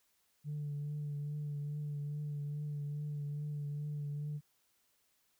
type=tone with vibrato; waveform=sine; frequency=146.83 Hz; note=D3; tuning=in tune; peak=-35 dBFS; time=0.44-4.41 s; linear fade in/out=50 ms; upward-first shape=triangle; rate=2.4 Hz; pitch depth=31 cents each way; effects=tanh soft clip ceiling -34 dBFS + white hiss -75 dBFS RMS until 5.39 s